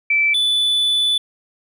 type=tone pair in turn; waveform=sine / triangle; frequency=2323 / 3481 Hz; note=D7 / A7; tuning=-20 / -19 cents; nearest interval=perfect fifth; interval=701 cents; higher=second; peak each=-13 dBFS; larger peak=neither; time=0.1-0.34 / 0.34-1.18 s; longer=second; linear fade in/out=5 ms; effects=none